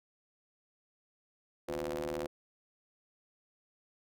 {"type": "ring-modulated tone", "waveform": "sawtooth", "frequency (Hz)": 77, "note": "D#2", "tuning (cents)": -17, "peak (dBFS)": -28, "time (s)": [1.68, 2.27], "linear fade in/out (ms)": 10, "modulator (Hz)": 432, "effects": []}